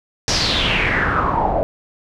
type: noise with low-pass filter sweep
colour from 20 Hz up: pink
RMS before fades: -18 dBFS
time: 0.28-1.63 s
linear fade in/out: 0 ms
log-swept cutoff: 5800 to 610 Hz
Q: 5.1
effects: none